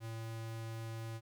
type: tone with notch filter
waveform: square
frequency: 113 Hz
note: A2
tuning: 47 cents sharp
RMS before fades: -43 dBFS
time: 0-1.21 s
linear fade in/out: 50 ms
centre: 230 Hz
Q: 1.7
effects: none